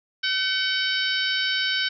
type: harmonic tone with a mistuned harmonic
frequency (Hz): 762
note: G5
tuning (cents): -49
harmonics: 2 / 3 / 4 / 5 / 6 / 7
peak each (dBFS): -26 / -31 / -27 / -30 / -31 / -32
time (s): 0.23-1.89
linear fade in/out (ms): 10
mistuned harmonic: 3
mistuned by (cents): -31
effects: none

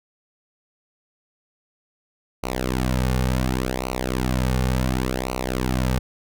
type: tone with flanger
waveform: sawtooth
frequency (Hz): 63.6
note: C2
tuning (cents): -48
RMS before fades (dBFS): -23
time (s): 2.43-5.99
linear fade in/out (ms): 5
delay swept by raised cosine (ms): 0.58 to 3.08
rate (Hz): 0.69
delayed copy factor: -0.85
effects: none

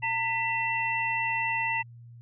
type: tone cluster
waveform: sine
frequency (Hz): 908 / 1979 / 2698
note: A#5 / B6 / E7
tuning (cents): -46 / +3 / +40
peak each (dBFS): -30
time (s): 0.02-1.83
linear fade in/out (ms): 20
effects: added 118 Hz sine -45 dBFS peak until 2.21 s

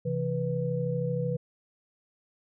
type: tone cluster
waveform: sine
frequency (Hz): 133.1 / 166.1 / 491.6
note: C3 / E3 / B4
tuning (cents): +30 / +13 / -8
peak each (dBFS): -31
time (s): 0.05-1.37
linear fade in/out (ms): 10
effects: none

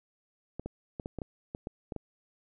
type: clicks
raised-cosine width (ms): 2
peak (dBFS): -23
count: 10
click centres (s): 0.596 / 0.66 / 0.998 / 1.059 / 1.187 / 1.218 / 1.549 / 1.671 / 1.922 / 1.963
effects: none

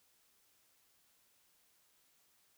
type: silence
effects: white hiss -72 dBFS RMS until 2.57 s

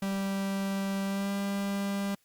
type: tone with pitch glide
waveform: 45% pulse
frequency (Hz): 195.6 to 198.9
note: G3 to G3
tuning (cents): -4 to +25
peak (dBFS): -29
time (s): 0.02-2.15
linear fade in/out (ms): 5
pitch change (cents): +29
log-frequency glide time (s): 1.05-1.31
effects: white hiss -69 dBFS RMS until 2.24 s + Opus 48 kbps

